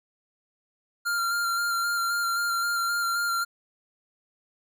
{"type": "tone with vibrato", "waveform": "square", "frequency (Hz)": 1389, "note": "F6", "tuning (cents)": -10, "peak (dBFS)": -25, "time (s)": [1.05, 3.45], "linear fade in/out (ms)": 20, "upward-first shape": "square", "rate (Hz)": 3.8, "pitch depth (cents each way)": 16, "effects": []}